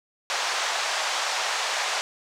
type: band-pass noise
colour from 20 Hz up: pink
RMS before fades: -27 dBFS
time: 0.3-2.01 s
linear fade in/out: 0 ms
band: 660 to 7000 Hz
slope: 24 dB/octave
effects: none